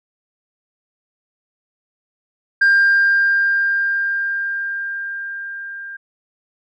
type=tone with level ramp; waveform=sine; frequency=1597 Hz; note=G6; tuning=32 cents sharp; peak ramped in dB=-7 to -29 dBFS; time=2.61-5.97 s; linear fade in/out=10 ms; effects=tanh soft clip ceiling -8 dBFS